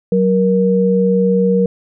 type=tone pair together; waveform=sine; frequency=187.19 / 471.7 Hz; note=F#3 / A#4; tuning=+20 / +20 cents; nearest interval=octave + major third; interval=1600 cents; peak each=-13 dBFS; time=0.12-1.66 s; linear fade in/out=2 ms; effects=none